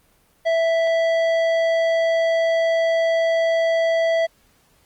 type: tone with tanh clipping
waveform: sine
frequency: 659.3 Hz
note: E5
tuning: in tune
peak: -18 dBFS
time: 0.45-4.27 s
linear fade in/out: 20 ms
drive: 12 dB
effects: pink hiss -59 dBFS RMS until 4.85 s + Opus 24 kbps